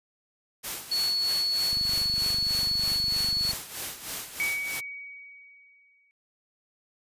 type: noise with tremolo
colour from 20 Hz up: white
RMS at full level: -33 dBFS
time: 0.63-4.81 s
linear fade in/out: 20 ms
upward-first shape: sine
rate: 3.2 Hz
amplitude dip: 70%
type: tone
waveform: sine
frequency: 4397 Hz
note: C#8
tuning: 15 cents flat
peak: -24 dBFS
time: 0.91-3.52 s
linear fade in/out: 10 ms
type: click train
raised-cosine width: 5 ms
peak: -28 dBFS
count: 45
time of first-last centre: 1.73-3.533 s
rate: 24.4 Hz
type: tone with exponential decay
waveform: sine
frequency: 2258 Hz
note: C#7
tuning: 31 cents sharp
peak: -24 dBFS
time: 4.4-6.11 s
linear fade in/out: 0 ms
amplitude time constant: 370 ms
effects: resampled to 32000 Hz